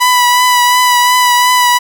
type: tone with vibrato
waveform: sawtooth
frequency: 987.8 Hz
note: B5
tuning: in tune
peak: -3 dBFS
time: 0-1.79 s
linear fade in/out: 20 ms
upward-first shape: triangle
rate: 2.8 Hz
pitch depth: 26 cents each way
effects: none